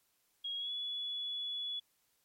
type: tone with pitch glide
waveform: sine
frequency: 3293 to 3407 Hz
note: G#7 to G#7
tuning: -15 to +44 cents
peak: -36 dBFS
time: 0.44-1.8 s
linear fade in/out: 10 ms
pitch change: +59 cents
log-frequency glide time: 0.58-0.72 s
effects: white hiss -75 dBFS RMS until 2.24 s + MP3 64 kbps